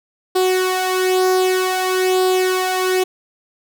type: tone with flanger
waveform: sawtooth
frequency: 371.2 Hz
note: F#4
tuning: 6 cents sharp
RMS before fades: -17 dBFS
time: 0.35-3.04 s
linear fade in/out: 10 ms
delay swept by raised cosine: 0.23 to 2.53 ms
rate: 0.53 Hz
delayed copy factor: +0.6
effects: none